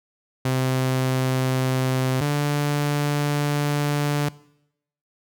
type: tone pair in turn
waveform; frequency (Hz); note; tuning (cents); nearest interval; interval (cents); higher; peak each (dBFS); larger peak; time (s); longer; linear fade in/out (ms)
sawtooth; 130 / 145.92; C3 / D3; -11 / -11; major second; 200; second; -16; neither; 0.45-2.21 / 2.21-4.29; second; 5
effects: noise-tail reverb RT60 0.8 s tail -21 dB re dry